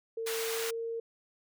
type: tone with pitch glide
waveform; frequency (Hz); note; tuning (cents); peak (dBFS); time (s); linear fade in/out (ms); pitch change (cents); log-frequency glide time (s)
sine; 453 to 458.8; A#4 to A#4; -50 to -28; -33; 0.17-1; 5; +22; 0.48-0.79
type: high-pass noise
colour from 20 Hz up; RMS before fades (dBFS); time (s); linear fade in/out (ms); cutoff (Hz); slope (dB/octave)
pink; -37; 0.26-0.71; 10; 1200; 12
effects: none